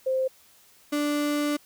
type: tone pair in turn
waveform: sine / 35% pulse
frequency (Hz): 523 / 293.5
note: C5 / D4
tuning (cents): -1 / -1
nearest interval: minor seventh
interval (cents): 1000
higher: first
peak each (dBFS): -22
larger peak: neither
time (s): 0.06-0.28 / 0.92-1.57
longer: second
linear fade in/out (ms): 10
effects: white hiss -57 dBFS RMS until 1.65 s